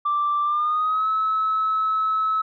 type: tone with pitch glide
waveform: sine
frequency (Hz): 1174.7 to 1295.9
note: D6 to E6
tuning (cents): 0 to -30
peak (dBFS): -18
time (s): 0.05-2.42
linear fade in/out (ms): 10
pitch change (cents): +170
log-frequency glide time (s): 0.43-1.08
effects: tanh soft clip ceiling -15 dBFS